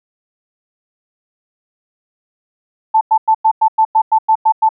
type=tone bursts; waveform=sine; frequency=880 Hz; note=A5; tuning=in tune; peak=-7 dBFS; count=11; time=2.94-4.691 s; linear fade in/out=10 ms; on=71 ms; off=97 ms; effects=none